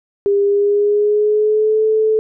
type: tone with pitch glide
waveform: sine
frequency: 402.1 to 436 Hz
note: G4 to A4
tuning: +44 to -16 cents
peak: -11 dBFS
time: 0.26-2.19 s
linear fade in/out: 0 ms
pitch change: +140 cents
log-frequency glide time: 0.43-1.84 s
effects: none